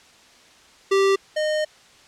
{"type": "tone pair in turn", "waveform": "square", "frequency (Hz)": [390.9, 613.6], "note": ["G4", "D#5"], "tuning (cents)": [-5, -24], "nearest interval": "minor sixth", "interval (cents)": 781, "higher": "second", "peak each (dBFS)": [-16, -21], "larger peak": "first", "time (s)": [[0.91, 1.16], [1.36, 1.65]], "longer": "second", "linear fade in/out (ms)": 10, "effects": ["white hiss -51 dBFS RMS until 2.07 s", "low-pass 6000 Hz 12 dB/octave"]}